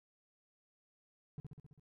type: tone with echo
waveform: triangle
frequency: 147.1 Hz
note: D3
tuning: 3 cents sharp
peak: -39 dBFS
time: 1.38-1.4 s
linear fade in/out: 0 ms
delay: 66 ms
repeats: 6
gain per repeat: -3 dB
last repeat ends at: 1.796 s
effects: none